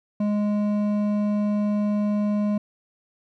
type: tone with hard clipping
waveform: triangle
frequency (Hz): 207.7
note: G#3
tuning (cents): 0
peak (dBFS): -22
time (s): 0.2-2.58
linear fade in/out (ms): 5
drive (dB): 12
effects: none